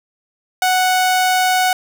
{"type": "tone", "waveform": "sawtooth", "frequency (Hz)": 740, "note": "F#5", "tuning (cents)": 0, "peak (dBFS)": -9, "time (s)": [0.62, 1.73], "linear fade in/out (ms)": 2, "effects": []}